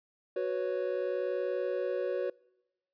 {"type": "chord", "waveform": "triangle", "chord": "F# suspended fourth", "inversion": "none", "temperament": "equal", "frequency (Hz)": [370, 493.9, 554.4], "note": ["F#4", "B4", "C#5"], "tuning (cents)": [0, 0, 0], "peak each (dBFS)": -32, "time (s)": [0.36, 2.3], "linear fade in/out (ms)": 5, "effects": ["noise-tail reverb RT60 1.0 s tail -25 dB re dry", "resampled to 11025 Hz"]}